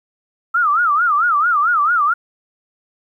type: tone with vibrato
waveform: sine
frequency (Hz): 1293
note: E6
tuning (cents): -34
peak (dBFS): -12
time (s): 0.54-2.14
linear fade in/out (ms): 10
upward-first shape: sine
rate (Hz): 4.5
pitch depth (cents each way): 200
effects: 9-bit